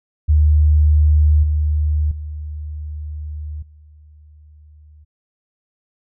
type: tone with level steps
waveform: sine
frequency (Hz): 75.6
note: D#2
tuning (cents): -49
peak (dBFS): -9 / -14 / -25 / -42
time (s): 0.28-5.05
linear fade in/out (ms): 20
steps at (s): 1.43 / 2.11 / 3.62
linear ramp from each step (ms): 5
effects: none